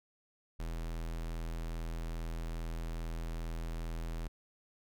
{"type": "tone", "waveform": "square", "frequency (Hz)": 41.2, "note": "E1", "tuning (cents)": 0, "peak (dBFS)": -37, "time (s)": [0.59, 4.28], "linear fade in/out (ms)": 10, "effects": []}